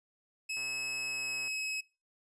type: tone with pitch glide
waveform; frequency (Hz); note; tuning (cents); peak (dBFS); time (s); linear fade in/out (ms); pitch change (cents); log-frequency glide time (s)
sawtooth; 2580 to 2564; E7 to E7; -38 to -49; -31; 0.49-1.81; 10; -11; 0.98-1.38
type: click train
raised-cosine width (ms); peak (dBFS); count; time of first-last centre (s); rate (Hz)
0.5; -38; 119; 0.57-1.478; 130
effects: noise-tail reverb RT60 0.3 s tail -23 dB re dry + resampled to 22050 Hz